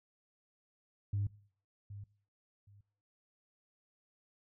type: tone with echo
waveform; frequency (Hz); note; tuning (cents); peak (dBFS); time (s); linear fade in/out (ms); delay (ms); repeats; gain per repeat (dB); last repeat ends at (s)
sine; 101.1; G#2; -46; -30; 1.13-1.27; 5; 770; 2; -14; 2.81
effects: noise-tail reverb RT60 0.5 s tail -21 dB re dry + tanh soft clip ceiling -27 dBFS